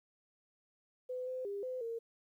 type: tone with pitch steps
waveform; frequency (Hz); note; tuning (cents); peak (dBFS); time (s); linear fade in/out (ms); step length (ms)
sine; 505 / 512 / 402 / 510 / 460; B4 / C5 / G4 / C5 / A#4; +39 / -38 / +44 / -44 / -23; -37; 1.09-1.99; 10; 180
effects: 12-bit